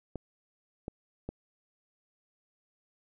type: clicks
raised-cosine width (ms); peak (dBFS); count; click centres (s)
2; -23; 3; 0.157 / 0.881 / 1.29
effects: none